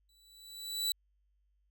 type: tone with exponential growth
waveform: sawtooth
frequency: 3951 Hz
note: B7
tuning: in tune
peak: -25 dBFS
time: 0.09-0.92 s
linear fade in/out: 2 ms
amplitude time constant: 180 ms
effects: added 50 Hz sine -70 dBFS peak until 1.7 s